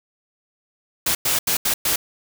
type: noise bursts at uneven times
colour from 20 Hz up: white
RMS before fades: -20 dBFS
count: 5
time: 1.06-1.15 / 1.25-1.39 / 1.47-1.57 / 1.65-1.74 / 1.85-1.96 s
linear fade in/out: 5 ms
effects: none